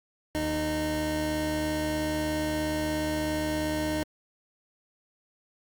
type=tone pair together; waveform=25% pulse; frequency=76.8 / 307.5 Hz; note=D#2 / D#4; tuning=-22 / -20 cents; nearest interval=2 octaves; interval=2402 cents; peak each=-31 / -24 dBFS; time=0.35-4.03 s; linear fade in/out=0 ms; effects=Opus 48 kbps